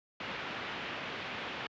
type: low-pass noise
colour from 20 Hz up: white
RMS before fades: -40 dBFS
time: 0.2-1.67 s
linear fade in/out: 5 ms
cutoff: 3000 Hz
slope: 24 dB/octave
effects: high-pass 100 Hz 12 dB/octave + resampled to 16000 Hz